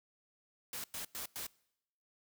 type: noise bursts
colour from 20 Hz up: white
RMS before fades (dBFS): -42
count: 4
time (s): 0.73-1.467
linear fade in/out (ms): 2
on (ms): 110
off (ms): 99
effects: noise-tail reverb RT60 0.8 s tail -24 dB re dry